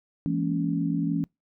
sine chord, A# half-diminished seventh, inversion second, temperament just, 167.82 / 209.8 / 233.1 / 279.7 Hz, E3 / G#3 / A#3 / C#4, +31 / +18 / 0 / +16 cents, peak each -27 / -33 / -33 / -27 dBFS, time 0.26-1.24 s, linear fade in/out 0 ms, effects noise-tail reverb RT60 0.2 s tail -26 dB re dry

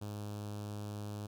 sawtooth tone with notch filter, 103.83 Hz, G#2, in tune, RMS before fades -42 dBFS, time 0.01-1.27 s, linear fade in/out 10 ms, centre 2000 Hz, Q 1.1, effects none

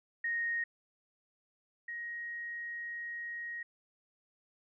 sine tone pair in turn, 1864 / 1882.4 Hz, A#6 / A#6, -1 / +16 cents, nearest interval unison, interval 17 cents, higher second, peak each -31 / -38 dBFS, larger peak first, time 0.24-0.64 / 1.88-3.63 s, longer second, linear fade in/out 5 ms, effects none

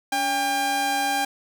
sawtooth tone pair together, 282.9 / 800.2 Hz, C#4 / G5, +35 / +35 cents, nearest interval octave + tritone, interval 1800 cents, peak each -28 / -18 dBFS, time 0.12-1.25 s, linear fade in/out 5 ms, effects none

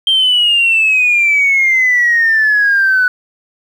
sine exponential sweep, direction down, 3174 to 1480 Hz, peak -7 dBFS, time 0.07-3.08 s, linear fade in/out 2 ms, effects tanh soft clip ceiling -4 dBFS + 7-bit

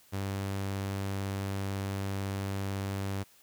sawtooth tone, 98 Hz, G2, in tune, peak -28 dBFS, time 0.12-3.24 s, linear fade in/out 20 ms, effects white hiss -61 dBFS RMS until 3.42 s

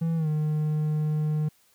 triangle tone with pitch glide, 164.81 to 152.89 Hz, E3 to D#3, 0 to -30 cents, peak -21 dBFS, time 0.01-1.49 s, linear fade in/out 10 ms, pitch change -130 cents, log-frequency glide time 0.16-0.28 s, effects white hiss -63 dBFS RMS until 1.74 s

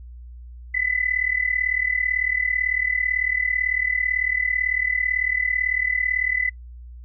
sine tone with amplitude modulation, 2005 Hz, B6, 26 cents sharp, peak -16 dBFS, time 0.74-6.5 s, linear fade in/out 10 ms, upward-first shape sine, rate 38 Hz, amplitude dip 85%, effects noise-tail reverb RT60 0.1 s tail -25 dB re dry + added 60 Hz sine -37 dBFS peak until 7.04 s

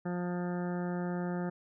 harmonic tone, 177.1 Hz, F3, 24 cents sharp, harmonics 1 / 2 / 3 / 4 / 5 / 7 / 8 / 9 / 10, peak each -33 / -39 / -43 / -45 / -47 / -50 / -51 / -52 / -53 dBFS, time 0.05-1.5 s, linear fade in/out 10 ms, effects none

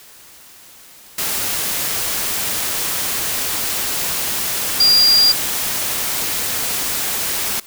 sine tone in noise, 4788 Hz, D8, 33 cents sharp, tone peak -9 dBFS, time 4.8-5.32 s, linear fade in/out 5 ms, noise white, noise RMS -21 dBFS, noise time 1.18-7.6 s, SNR +9 dB, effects white hiss -43 dBFS RMS until 7.66 s

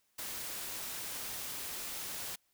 white noise, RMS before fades -41 dBFS, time 0.18-2.36 s, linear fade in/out 10 ms, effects white hiss -75 dBFS RMS until 2.53 s

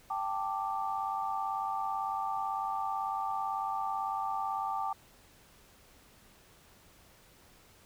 sine chord, G suspended second, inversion none, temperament just, 784 / 882 / 1176 Hz, G5 / A5 / D6, 0 / +4 / +2 cents, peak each -35 / -36 / -36 dBFS, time 0.1-4.93 s, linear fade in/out 5 ms, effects pink hiss -60 dBFS RMS until 7.85 s

